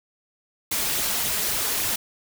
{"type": "noise with flanger", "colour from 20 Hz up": "white", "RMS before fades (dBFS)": -25, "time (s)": [0.71, 1.96], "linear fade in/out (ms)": 5, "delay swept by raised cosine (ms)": [0.28, 4.88], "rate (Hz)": 3.6, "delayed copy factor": 0.5, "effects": []}